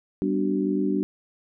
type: chord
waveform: sine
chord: G major seventh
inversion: none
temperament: equal with one note detuned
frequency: 196 / 246.9 / 293.7 / 376 Hz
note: G3 / B3 / D4 / F#4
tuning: 0 / 0 / 0 / +28 cents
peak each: -26 / -31 / -25 / -28 dBFS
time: 0.22-1.03 s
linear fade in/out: 0 ms
effects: none